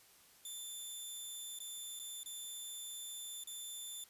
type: tone with dropouts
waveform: 10% pulse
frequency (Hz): 3535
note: A7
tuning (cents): +7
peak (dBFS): -36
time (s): 0.45-4.04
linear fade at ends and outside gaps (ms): 2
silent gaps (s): 1.589-1.602 / 1.992-1.997 / 2.233-2.259 / 3.438-3.472
effects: white hiss -64 dBFS RMS until 4.09 s + resampled to 32000 Hz